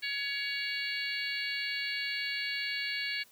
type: harmonic tone with a mistuned harmonic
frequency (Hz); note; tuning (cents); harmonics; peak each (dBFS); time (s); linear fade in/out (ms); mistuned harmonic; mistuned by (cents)
562; C#5; +24; 3 / 4 / 5 / 6 / 7 / 8; -38 / -36 / -40 / -45 / -43 / -39; 0.02-3.24; 20; 8; -25
effects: white hiss -61 dBFS RMS until 3.31 s